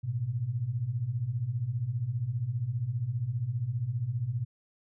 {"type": "beating tone pair", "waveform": "sine", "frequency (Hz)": [109, 124], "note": ["A2", "B2"], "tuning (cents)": [-16, 7], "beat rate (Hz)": 15, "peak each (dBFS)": [-34, -30], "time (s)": [0.03, 4.45], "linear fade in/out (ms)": 20, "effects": []}